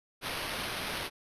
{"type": "noise with sample-and-hold", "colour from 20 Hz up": "white", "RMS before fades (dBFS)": -36, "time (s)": [0.21, 1.1], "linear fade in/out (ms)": 50, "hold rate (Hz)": 7350, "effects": ["resampled to 32000 Hz"]}